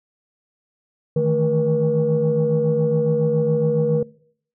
sine tone cluster, 153.3 / 160.5 / 219.9 / 479.4 Hz, D#3 / E3 / A3 / A#4, -25 / -46 / -1 / +48 cents, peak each -20 / -25 / -27 / -18 dBFS, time 1.16-4.03 s, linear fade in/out 5 ms, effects noise-tail reverb RT60 0.6 s tail -22 dB re dry + tanh soft clip ceiling -9 dBFS

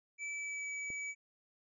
square tone with pitch glide, 2311 to 2287 Hz, D7 to D7, -28 to -47 cents, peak -39 dBFS, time 0.18-1.15 s, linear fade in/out 50 ms, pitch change -19 cents, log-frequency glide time 0.31-0.68 s
click, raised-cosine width 2 ms, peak -38 dBFS, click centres 0.903 s
effects resampled to 22050 Hz

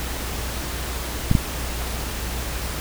clicks, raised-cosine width 5 ms, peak -3 dBFS, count 2, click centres 1.314 / 1.352 s, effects added 60 Hz sine -29 dBFS peak until 2.8 s + pink hiss -30 dBFS RMS until 2.8 s

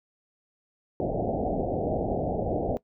white low-pass noise, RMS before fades -28 dBFS, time 1-2.77 s, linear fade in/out 0 ms, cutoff 770 Hz, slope 96 dB/octave, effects noise-tail reverb RT60 0.1 s tail -20 dB re dry

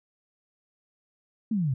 sine exponential sweep, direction down, 233.1 to 122.3 Hz, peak -23 dBFS, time 1.51-1.74 s, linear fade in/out 5 ms, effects none

